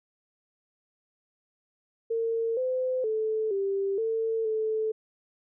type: tone with pitch steps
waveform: sine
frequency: 455.9 / 512 / 436.8 / 393 / 449 / 437.3 Hz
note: A#4 / C5 / A4 / G4 / A4 / A4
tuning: -39 / -38 / -13 / +4 / +35 / -11 cents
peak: -25 dBFS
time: 2.1-4.92 s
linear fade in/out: 10 ms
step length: 470 ms
effects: none

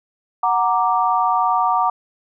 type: chord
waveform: sine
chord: Gb augmented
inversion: none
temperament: equal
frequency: 740 / 932.3 / 1174.7 Hz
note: Gb5 / Bb5 / D6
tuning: 0 / 0 / 0 cents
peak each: -19 dBFS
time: 0.43-1.9 s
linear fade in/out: 5 ms
effects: none

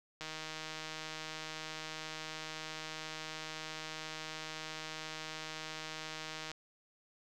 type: click train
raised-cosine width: 0.2 ms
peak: -25 dBFS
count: 991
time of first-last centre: 0.21-6.516 s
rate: 157 Hz
effects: none

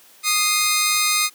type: tone pair together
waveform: 10% pulse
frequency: 1240 / 2101 Hz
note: D#6 / C7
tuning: -6 / +7 cents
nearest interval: major sixth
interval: 913 cents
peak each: -11 dBFS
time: 0.23-1.3 s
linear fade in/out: 50 ms
effects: white hiss -50 dBFS RMS until 1.34 s + high-pass 200 Hz 12 dB/octave

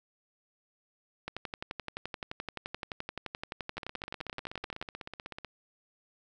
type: two click trains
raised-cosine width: 0.3 ms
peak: -24 / -20 dBFS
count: 28 / 42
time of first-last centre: 3.77-5.447 / 1.28-4.814 s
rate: 16.1 / 11.6 Hz
effects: none

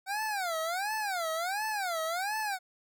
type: tone with vibrato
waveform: 25% pulse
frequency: 747 Hz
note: F#5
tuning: 16 cents sharp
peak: -27 dBFS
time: 0.06-2.59 s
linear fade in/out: 50 ms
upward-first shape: sine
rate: 1.4 Hz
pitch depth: 270 cents each way
effects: none

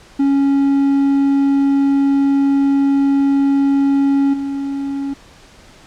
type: tone with level steps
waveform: triangle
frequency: 277.2 Hz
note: C#4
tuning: in tune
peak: -9 / -17 dBFS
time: 0.19-5.14 s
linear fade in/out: 10 ms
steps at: 4.33 s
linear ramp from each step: 10 ms
effects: pink hiss -44 dBFS RMS until 5.86 s + low-pass 7000 Hz 12 dB/octave

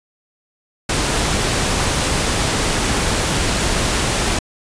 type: noise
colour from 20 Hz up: pink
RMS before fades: -18 dBFS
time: 0.89-4.39 s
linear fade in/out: 5 ms
effects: resampled to 22050 Hz

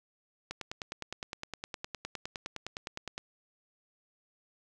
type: click train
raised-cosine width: 0.2 ms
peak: -20 dBFS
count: 27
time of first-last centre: 0.51-3.179 s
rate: 9.74 Hz
effects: none

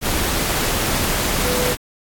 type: tone in noise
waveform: sine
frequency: 496.3 Hz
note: B4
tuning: 8 cents sharp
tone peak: -21 dBFS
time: 1.42-1.75 s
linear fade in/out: 50 ms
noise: pink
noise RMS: -20 dBFS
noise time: 0.01-1.77 s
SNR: -4 dB
effects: AAC 64 kbps

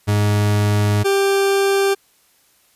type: tone pair in turn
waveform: 40% pulse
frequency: 103.8 / 393.9 Hz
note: G#2 / G4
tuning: 0 / +8 cents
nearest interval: octave + major seventh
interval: 2308 cents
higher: second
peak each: -13 dBFS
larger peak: neither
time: 0.07-1.04 / 1.04-1.95 s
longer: first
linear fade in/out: 20 ms
effects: white hiss -57 dBFS RMS until 2.75 s + resampled to 32000 Hz

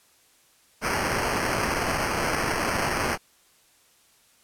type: noise with sample-and-hold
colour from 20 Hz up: white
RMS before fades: -26 dBFS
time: 0.81-3.18 s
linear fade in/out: 50 ms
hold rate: 3675 Hz
effects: white hiss -60 dBFS RMS until 4.43 s + low-pass 12000 Hz 12 dB/octave

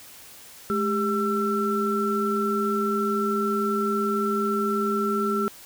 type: tone cluster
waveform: sine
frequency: 212.7 / 398.7 / 1341 Hz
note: G#3 / G4 / E6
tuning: +42 / +29 / +29 cents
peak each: -26 dBFS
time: 0.7-5.48 s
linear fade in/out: 0 ms
effects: white hiss -46 dBFS RMS until 5.65 s

